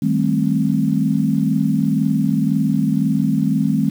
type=chord; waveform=sine; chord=A half-diminished seventh; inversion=second; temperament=just; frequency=158.4 / 198 / 220 / 264 Hz; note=Eb3 / G3 / A3 / C4; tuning=+31 / +18 / 0 / +16 cents; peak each=-20 dBFS; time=0.02-3.9 s; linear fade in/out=5 ms; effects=7-bit